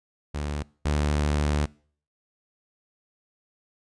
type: tone pair in turn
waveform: sawtooth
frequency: 73.42 / 73.93 Hz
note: D2 / D2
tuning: 0 / +12 cents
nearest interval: unison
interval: 12 cents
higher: second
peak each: -24 / -18 dBFS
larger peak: second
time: 0.34-0.63 / 0.85-1.66 s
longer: second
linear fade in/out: 10 ms
effects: noise-tail reverb RT60 0.5 s tail -24 dB re dry + resampled to 22050 Hz